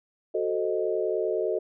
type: chord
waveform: sine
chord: F# diminished seventh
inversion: none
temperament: equal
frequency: 370 / 440 / 523.3 / 622.3 Hz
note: F#4 / A4 / C5 / Eb5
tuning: 0 / 0 / 0 / 0 cents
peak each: -29 / -28 / -34 / -30 dBFS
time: 0.34-1.59 s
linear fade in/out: 10 ms
effects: none